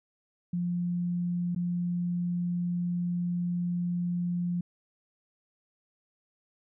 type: tone with dropouts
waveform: sine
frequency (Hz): 175.4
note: F3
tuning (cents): +8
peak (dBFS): -27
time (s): 0.53-4.61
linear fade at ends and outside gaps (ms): 5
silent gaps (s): 1.549-1.56
effects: none